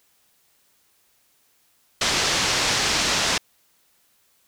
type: low-pass noise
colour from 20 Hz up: white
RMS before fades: -22 dBFS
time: 2.01-3.38 s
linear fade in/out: 5 ms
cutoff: 6300 Hz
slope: 24 dB/octave
effects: white hiss -63 dBFS RMS until 4.47 s